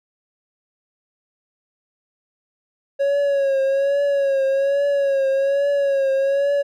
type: tone with vibrato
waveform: triangle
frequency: 553 Hz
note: C#5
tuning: 4 cents flat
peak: -14 dBFS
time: 2.99-6.63 s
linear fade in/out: 20 ms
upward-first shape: triangle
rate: 1.2 Hz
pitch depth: 56 cents each way
effects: none